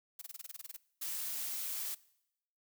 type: noise bursts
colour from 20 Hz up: blue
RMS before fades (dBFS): -45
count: 12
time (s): 0.19-0.766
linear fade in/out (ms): 5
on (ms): 26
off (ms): 24
type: noise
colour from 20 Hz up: blue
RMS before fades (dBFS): -39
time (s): 1.01-1.95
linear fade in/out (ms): 10
effects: noise-tail reverb RT60 0.8 s tail -21 dB re dry